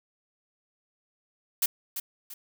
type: noise with echo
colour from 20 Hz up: blue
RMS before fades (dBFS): -24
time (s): 1.62-1.66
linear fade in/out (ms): 5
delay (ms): 340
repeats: 2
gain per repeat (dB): -9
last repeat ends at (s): 2.34
effects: none